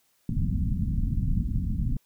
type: low-pass noise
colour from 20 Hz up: pink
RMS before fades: -26 dBFS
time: 0.29-1.97 s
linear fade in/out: 2 ms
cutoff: 240 Hz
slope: 48 dB/octave
effects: white hiss -68 dBFS RMS until 2.05 s